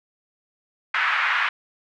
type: band-pass noise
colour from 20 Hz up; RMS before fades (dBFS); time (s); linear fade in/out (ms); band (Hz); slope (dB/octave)
white; -22; 0.94-1.49; 5; 1100 to 2200; 24
effects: none